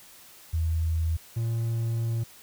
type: tone pair in turn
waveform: sine / triangle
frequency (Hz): 81.3 / 114.98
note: E2 / A#2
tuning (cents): -23 / -23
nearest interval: tritone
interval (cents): 600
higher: second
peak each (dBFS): -23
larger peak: neither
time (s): 0.53-1.17 / 1.36-2.24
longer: second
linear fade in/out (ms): 10
effects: white hiss -51 dBFS RMS until 2.42 s